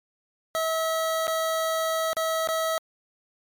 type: tone with dropouts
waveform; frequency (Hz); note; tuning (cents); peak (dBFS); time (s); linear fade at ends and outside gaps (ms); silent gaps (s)
25% pulse; 646; E5; -35; -20; 0.55-2.78; 0; 1.27-1.279 / 2.131-2.168 / 2.474-2.487
effects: MP3 96 kbps

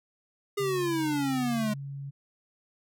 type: exponential sweep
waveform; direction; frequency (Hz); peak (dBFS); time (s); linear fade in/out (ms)
square; down; 410.4 to 207.9; -27; 0.57-1.74; 10
type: tone with pitch glide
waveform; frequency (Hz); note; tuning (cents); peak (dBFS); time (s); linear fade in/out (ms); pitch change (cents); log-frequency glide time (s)
sine; 140.5 to 139.21; C#3 to C#3; +24 to +8; -35; 0.59-2.11; 20; -16; 0.84-1.41
effects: none

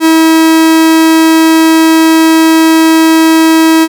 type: tone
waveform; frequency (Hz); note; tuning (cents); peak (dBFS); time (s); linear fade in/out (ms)
45% pulse; 322.2; E4; -39; -3; 0-3.88; 50
effects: none

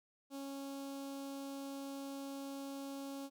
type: tone with notch filter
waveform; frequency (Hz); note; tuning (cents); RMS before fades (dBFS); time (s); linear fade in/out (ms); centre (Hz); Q
sawtooth; 275.6; C#4; -10; -45; 0.3-3.3; 50; 1900; 0.95
effects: none

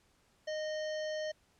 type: harmonic tone with a mistuned harmonic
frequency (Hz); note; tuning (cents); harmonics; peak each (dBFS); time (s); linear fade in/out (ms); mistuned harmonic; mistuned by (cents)
617; D#5; -15; 1 / 3 / 5 / 7 / 9 / 10; -35 / -45 / -49 / -52 / -54 / -55; 0.47-1.32; 10; 9; -24
effects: pink hiss -70 dBFS RMS until 1.59 s + low-pass 10000 Hz 12 dB/octave

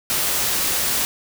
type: noise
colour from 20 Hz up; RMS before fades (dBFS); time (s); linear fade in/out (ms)
white; -21; 0.1-1.05; 0
effects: none

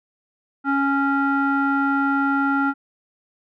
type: tone with low-pass filter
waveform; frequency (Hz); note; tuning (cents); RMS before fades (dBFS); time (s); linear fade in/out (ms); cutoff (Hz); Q
square; 277.2; C#4; 0; -20; 0.64-2.74; 50; 1300; 6
effects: none

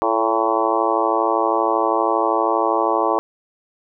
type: harmonic tone with a mistuned harmonic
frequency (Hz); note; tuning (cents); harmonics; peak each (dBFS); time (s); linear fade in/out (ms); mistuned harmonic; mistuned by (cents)
112.6; A2; +40; 3 / 4 / 5 / 6 / 7 / 8 / 9 / 10; -24 / -24 / -24 / -24 / -24 / -24 / -24 / -24; 0.02-3.19; 0; 4; -49
effects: none

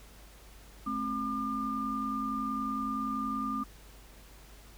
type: tone cluster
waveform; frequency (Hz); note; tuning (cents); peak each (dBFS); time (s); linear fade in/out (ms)
sine; 215.9 / 266.6 / 1202; A3 / C4 / D6; -33 / +33 / +40; -37 / -36 / -33; 0.86-3.64; 10
effects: added 50 Hz sine -52 dBFS peak until 4.77 s + pink hiss -56 dBFS RMS until 4.77 s

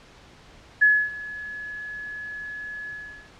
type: tone with ADSR envelope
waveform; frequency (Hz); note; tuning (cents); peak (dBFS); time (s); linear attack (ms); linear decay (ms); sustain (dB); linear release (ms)
sine; 1700; G#6; +40; -12; 0.81-3.3; 16; 270; -20; 410
effects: pink hiss -50 dBFS RMS until 3.39 s + low-pass 5000 Hz 12 dB/octave

